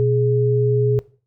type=tone pair together; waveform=sine; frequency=122.7 / 417.6 Hz; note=B2 / G#4; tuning=-11 / +10 cents; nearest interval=octave + major sixth; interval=2121 cents; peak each=-17 dBFS; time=0-0.99 s; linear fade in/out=0 ms; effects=noise-tail reverb RT60 0.4 s tail -20 dB re dry